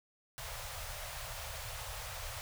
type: band-stop noise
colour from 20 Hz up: pink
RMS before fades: -43 dBFS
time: 0.38-2.41 s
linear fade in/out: 0 ms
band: 130 to 520 Hz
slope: 48 dB/octave
effects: none